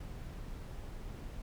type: noise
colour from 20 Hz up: brown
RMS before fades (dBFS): -44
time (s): 0-1.42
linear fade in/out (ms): 5
effects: none